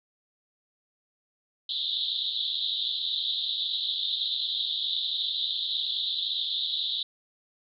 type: band-pass noise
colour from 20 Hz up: pink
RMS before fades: -30 dBFS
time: 1.69-7.03 s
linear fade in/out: 5 ms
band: 3400 to 4000 Hz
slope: 96 dB/octave
effects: none